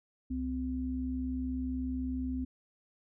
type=tone pair together; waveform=sine; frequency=66.93 / 256.8 Hz; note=C2 / C4; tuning=+40 / -32 cents; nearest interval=octave + major seventh; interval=2328 cents; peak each=-37 / -33 dBFS; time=0.3-2.45 s; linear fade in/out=10 ms; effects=none